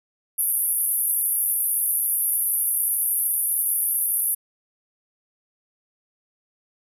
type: band-pass noise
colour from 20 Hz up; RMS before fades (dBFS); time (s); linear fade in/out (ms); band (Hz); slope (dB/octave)
white; -23; 0.38-4.35; 10; 9900 to 13000; 96
effects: none